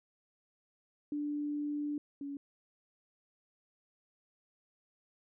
sine tone pair in turn, 293.7 / 282.1 Hz, D4 / C#4, 0 / +30 cents, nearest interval minor second, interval 70 cents, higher first, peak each -33 / -38 dBFS, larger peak first, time 1.12-1.98 / 2.21-2.37 s, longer first, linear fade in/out 2 ms, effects none

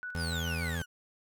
sine tone with tremolo, 1480 Hz, F#6, in tune, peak -36 dBFS, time 0.03-0.75 s, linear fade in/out 0 ms, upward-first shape square, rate 6.8 Hz, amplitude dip 40%
25% pulse tone with vibrato, 82.9 Hz, E2, 10 cents sharp, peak -29 dBFS, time 0.15-0.82 s, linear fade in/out 0 ms, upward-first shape triangle, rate 6.9 Hz, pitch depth 31 cents each way
35% pulse exponential sweep, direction down, 5360 to 1419 Hz, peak -36 dBFS, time 0.16-0.86 s, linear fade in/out 50 ms
effects none

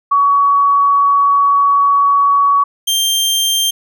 sine / sawtooth tone pair in turn, 1127 / 3170 Hz, C#6 / G7, +28 / +19 cents, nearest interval octave + tritone, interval 1791 cents, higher second, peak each -8 / -9 dBFS, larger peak first, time 0.11-2.64 / 2.87-3.71 s, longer first, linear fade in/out 10 ms, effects none

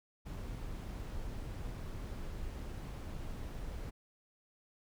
brown noise, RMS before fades -42 dBFS, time 0.25-3.91 s, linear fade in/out 20 ms, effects none

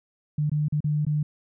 sine tone with dropouts, 149.8 Hz, D3, 35 cents sharp, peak -21 dBFS, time 0.38-1.23 s, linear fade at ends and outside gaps 5 ms, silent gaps 0.497-0.516 / 0.684-0.723 / 0.805-0.842 / 1.051-1.066 s, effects none

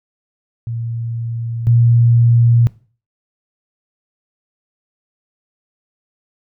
sine tone pair in turn, 116.1 / 117.92 Hz, A#2 / A#2, -7 / +20 cents, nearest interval unison, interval 27 cents, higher second, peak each -20 / -8 dBFS, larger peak second, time 0.67-1.67 / 1.67-2.67 s, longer neither, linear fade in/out 0 ms, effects noise-tail reverb RT60 0.4 s tail -20 dB re dry

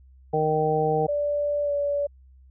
harmonic tone, 155.1 Hz, D#3, 5 cents flat, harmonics 1 / 2 / 3 / 4 / 5, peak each -28 / -34 / -23 / -30 / -25 dBFS, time 0.33-1.07 s, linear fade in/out 10 ms
sine tone with pitch glide, 583 to 574 Hz, D5 to D5, -13 to -40 cents, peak -22 dBFS, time 1.08-2.07 s, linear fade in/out 10 ms, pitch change -27 cents, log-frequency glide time 1.63-1.72 s
effects added 65 Hz sine -49 dBFS peak until 2.5 s

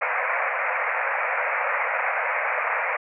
white band-pass noise, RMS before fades -25 dBFS, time 0.01-2.97 s, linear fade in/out 10 ms, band 490 to 2400 Hz, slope 96 dB/octave, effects none

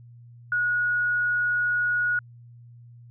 sine tone, 1453 Hz, F#6, 32 cents flat, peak -21 dBFS, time 0.52-2.19 s, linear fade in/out 2 ms, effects added 119 Hz sine -45 dBFS peak until 3.1 s

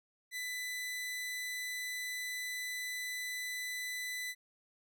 sawtooth tone, 1996 Hz, B6, 18 cents sharp, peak -34 dBFS, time 0.31-4.35 s, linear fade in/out 50 ms, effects none

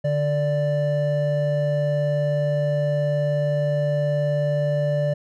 triangle tone pair together, 146.82 / 587.3 Hz, D3 / D5, 0 / 0 cents, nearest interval 2 octaves, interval 2400 cents, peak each -20 dBFS, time 0.04-5.14 s, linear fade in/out 10 ms, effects none

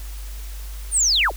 sine linear sweep, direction down, 9397 to 205.1 Hz, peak -15 dBFS, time 0.91-1.32 s, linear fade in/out 50 ms, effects added 50 Hz sine -30 dBFS peak until 1.36 s + white hiss -43 dBFS RMS until 1.36 s

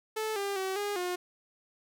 sawtooth tone with pitch steps, 436 / 399.2 / 380.5 / 409.5 / 358.7 Hz, A4 / G4 / F#4 / G#4 / F4, -16 / +32 / +48 / -24 / +46 cents, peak -27 dBFS, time 0.16-1.16 s, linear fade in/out 10 ms, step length 200 ms, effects none

